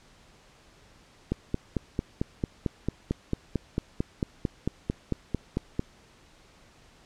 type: click train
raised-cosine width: 3 ms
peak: -13 dBFS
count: 21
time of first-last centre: 1.32-5.794 s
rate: 4.47 Hz
effects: pink hiss -57 dBFS RMS until 7.05 s + low-pass 7000 Hz 12 dB/octave